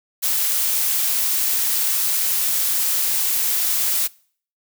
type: noise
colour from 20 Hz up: blue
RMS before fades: -20 dBFS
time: 0.22-4.08 s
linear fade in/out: 20 ms
effects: noise-tail reverb RT60 0.5 s tail -23 dB re dry